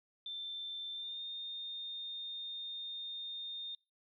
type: tone with pitch glide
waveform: sine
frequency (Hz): 3556 to 3650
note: A7 to A#7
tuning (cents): +18 to -37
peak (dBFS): -40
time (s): 0.26-3.75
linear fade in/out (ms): 2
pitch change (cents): +45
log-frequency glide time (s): 0.93-1.21
effects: noise-tail reverb RT60 0.3 s tail -25 dB re dry